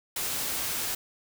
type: noise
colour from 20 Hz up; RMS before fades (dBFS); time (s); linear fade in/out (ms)
white; -31; 0.16-0.95; 5
effects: none